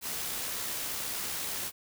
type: noise with amplitude modulation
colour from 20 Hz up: white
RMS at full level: -34 dBFS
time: 0.01-1.72 s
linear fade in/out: 50 ms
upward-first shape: sine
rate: 68.5 Hz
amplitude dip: 25%
effects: none